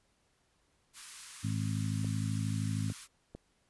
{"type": "high-pass noise", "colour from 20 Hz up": "white", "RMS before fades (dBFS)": -47, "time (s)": [0.93, 3.08], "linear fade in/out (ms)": 50, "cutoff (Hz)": 1000, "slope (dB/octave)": 48}
{"type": "harmonic tone", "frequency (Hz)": 53, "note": "G#1", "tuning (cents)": 36, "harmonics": [2, 3, 4, 5], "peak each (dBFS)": [-33, -37, -39, -41], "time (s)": [1.43, 2.93], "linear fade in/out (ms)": 20}
{"type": "clicks", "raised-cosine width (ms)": 2, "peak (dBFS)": -31, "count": 3, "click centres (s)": [2.046, 2.9, 3.35]}
{"effects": ["pink hiss -73 dBFS RMS until 3.69 s", "resampled to 24000 Hz"]}